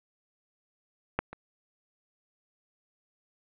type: clicks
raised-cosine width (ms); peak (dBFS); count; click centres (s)
0.5; -11 / -26; 2; 1.19 / 1.33
effects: resampled to 8000 Hz + 7-bit